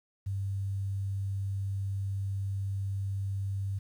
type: tone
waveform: sine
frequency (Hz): 98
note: G2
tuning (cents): 0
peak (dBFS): -30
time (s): 0.26-3.79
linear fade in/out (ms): 10
effects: 10-bit